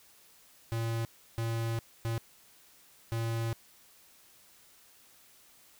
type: tone bursts at uneven times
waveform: square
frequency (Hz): 114.5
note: A#2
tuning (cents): -31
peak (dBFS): -31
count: 4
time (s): 0.72-1.05 / 1.38-1.79 / 2.05-2.18 / 3.12-3.53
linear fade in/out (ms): 0
effects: white hiss -60 dBFS RMS until 5.79 s